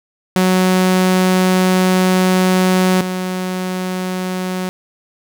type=tone pair in turn; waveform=sawtooth; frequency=185 / 184.3 Hz; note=F#3 / F#3; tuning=0 / -7 cents; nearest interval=unison; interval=7 cents; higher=first; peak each=-7 / -15 dBFS; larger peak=first; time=0.36-3.01 / 3.01-4.69 s; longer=first; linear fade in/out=0 ms; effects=none